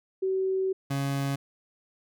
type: tone pair in turn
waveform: sine / 30% pulse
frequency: 380 / 138.69 Hz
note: F#4 / C#3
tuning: +46 / +1 cents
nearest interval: octave + perfect fourth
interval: 1745 cents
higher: first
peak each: -24 dBFS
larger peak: neither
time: 0.22-0.73 / 0.9-1.36 s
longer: first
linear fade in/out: 10 ms
effects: none